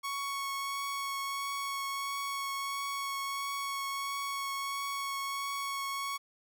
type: tone with vibrato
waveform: sawtooth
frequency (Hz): 1108.7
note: C#6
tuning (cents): 0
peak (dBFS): -30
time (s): 0.03-6.18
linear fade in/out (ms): 20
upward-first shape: triangle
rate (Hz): 1.5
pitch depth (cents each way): 12
effects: none